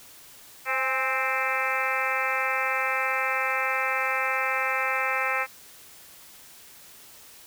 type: harmonic tone with a mistuned harmonic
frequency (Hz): 261.6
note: C4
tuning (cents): 0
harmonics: 2 / 3 / 4 / 5 / 6 / 7 / 8 / 9 / 10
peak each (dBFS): -34 / -33 / -34 / -30 / -34 / -32 / -31 / -32 / -34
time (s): 0.65-5.47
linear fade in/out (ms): 50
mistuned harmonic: 3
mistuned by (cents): +52
effects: white hiss -49 dBFS RMS until 7.46 s